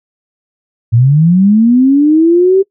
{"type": "linear sweep", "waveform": "sine", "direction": "up", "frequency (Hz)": [110, 392], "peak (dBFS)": -4, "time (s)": [0.92, 2.63], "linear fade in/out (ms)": 20, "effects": ["noise-tail reverb RT60 0.1 s tail -22 dB re dry"]}